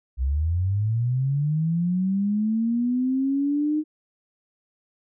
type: linear sweep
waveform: sine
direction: up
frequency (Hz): 61 to 309.5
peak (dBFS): -20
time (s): 0.17-3.84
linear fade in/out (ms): 50
effects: none